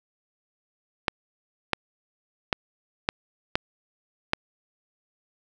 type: clicks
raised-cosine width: 0.3 ms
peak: -5 dBFS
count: 6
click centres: 1.082 / 1.733 / 2.528 / 3.089 / 3.555 / 4.334 s
effects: none